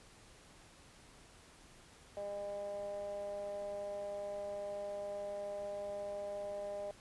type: tone with band-pass filter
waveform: 15% pulse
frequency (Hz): 202.5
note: G#3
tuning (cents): -43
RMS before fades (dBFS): -42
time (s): 2.17-6.91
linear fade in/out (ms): 0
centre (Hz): 630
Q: 5.9
effects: pink hiss -60 dBFS RMS until 7 s + resampled to 24000 Hz